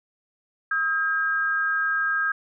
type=tone pair together; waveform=sine; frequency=1278 / 1610.2 Hz; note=D#6 / G6; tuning=+46 / +46 cents; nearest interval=major third; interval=400 cents; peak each=-27 / -22 dBFS; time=0.71-2.32 s; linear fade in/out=5 ms; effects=none